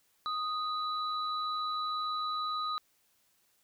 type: tone pair together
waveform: sine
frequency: 1244.5 / 3951 Hz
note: D#6 / B7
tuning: 0 / 0 cents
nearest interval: octave + minor sixth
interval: 2000 cents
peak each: -32 / -39 dBFS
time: 0.26-2.78 s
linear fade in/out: 0 ms
effects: white hiss -71 dBFS RMS until 3.63 s